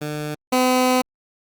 15% pulse tone pair in turn, 150.2 / 254.2 Hz, D3 / C4, +39 / -50 cents, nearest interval major sixth, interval 911 cents, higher second, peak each -19 / -9 dBFS, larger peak second, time 0.01-0.35 / 0.52-1.02 s, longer second, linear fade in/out 10 ms, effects Opus 48 kbps

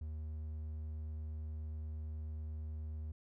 triangle tone, 77.3 Hz, D#2, 11 cents flat, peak -38 dBFS, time 0.01-3.12 s, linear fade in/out 5 ms, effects none

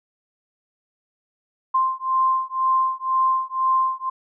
sine beating tone pair, 1046.5 / 1048.5 Hz, C6 / C6, 0 / +3 cents, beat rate 2 Hz, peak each -21 dBFS, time 1.74-4.1 s, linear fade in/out 10 ms, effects none

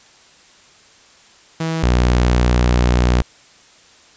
sawtooth tone pair in turn, 162.4 / 60.83 Hz, E3 / B1, -26 / -26 cents, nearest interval octave + perfect fourth, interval 1700 cents, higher first, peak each -15 / -8 dBFS, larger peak second, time 1.6-1.83 / 1.83-3.22 s, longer second, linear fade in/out 5 ms, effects white hiss -48 dBFS RMS until 4.16 s + resampled to 16000 Hz

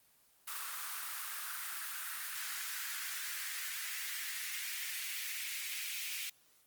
white noise with high-pass filter sweep, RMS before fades -41 dBFS, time 0.47-6.3 s, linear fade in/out 10 ms, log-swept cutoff 1200 to 2400 Hz, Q 2.8, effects white hiss -68 dBFS RMS until 6.66 s + Opus 24 kbps

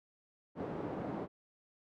pink band-pass noise, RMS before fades -40 dBFS, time 0.55-1.28 s, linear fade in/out 50 ms, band 190 to 710 Hz, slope 12 dB/octave, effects none

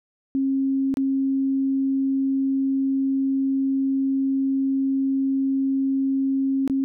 sine tone with dropouts, 270 Hz, C#4, 45 cents flat, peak -19 dBFS, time 0.35-6.84 s, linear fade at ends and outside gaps 0 ms, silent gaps 0.941-0.971 / 6.677-6.698 s, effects none

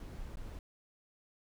brown noise with dropouts, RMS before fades -44 dBFS, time 0-0.59 s, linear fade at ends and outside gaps 2 ms, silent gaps 0.358-0.37 s, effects none

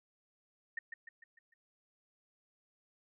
sine tone with echo, 1835 Hz, A#6, 28 cents flat, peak -35 dBFS, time 0.77-0.79 s, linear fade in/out 5 ms, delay 150 ms, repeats 5, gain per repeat -6 dB, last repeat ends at 1.54 s, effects none

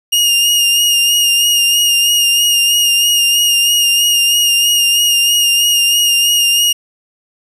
sawtooth tone with vibrato, 2838 Hz, F7, 27 cents sharp, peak -6 dBFS, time 0.12-6.73 s, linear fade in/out 10 ms, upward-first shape sine, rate 3.1 Hz, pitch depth 28 cents each way, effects resampled to 32000 Hz + 7-bit

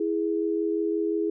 sine tone pair together, 329.6 / 415.3 Hz, E4 / G#4, 0 / 0 cents, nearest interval major third, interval 400 cents, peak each -26 dBFS, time 0-1.3 s, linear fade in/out 5 ms, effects none

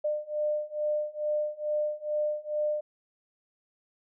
sine beating tone pair, 600 / 602.3 Hz, D5 / D5, +37 / +44 cents, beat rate 2.3 Hz, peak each -31 / -30 dBFS, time 0.04-2.81 s, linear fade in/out 10 ms, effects none

